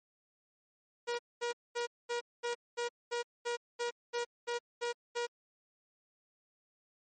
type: tone bursts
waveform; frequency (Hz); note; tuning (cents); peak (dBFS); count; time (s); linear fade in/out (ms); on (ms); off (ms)
sawtooth; 477.6; A#4; +42; -29; 13; 1.07-5.27; 20; 120; 220
effects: MP3 32 kbps